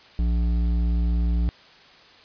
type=tone with hard clipping; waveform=sine; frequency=58.3 Hz; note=A#1; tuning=1 cent sharp; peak=-21 dBFS; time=0.19-1.49 s; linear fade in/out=0 ms; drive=9 dB; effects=white hiss -50 dBFS RMS until 2.24 s + resampled to 11025 Hz